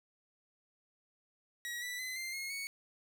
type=tone with pitch steps; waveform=sawtooth; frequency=1912 / 1970.3 / 2030 / 2092 / 2156 / 2222 Hz; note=A#6 / B6 / B6 / C7 / C#7 / C#7; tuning=+43 / -5 / +47 / -1 / -49 / +4 cents; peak=-35 dBFS; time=1.65-2.67 s; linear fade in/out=0 ms; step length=170 ms; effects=none